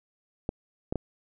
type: clicks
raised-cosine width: 2 ms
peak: -15 dBFS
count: 3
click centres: 0.491 / 0.925 / 0.957 s
effects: none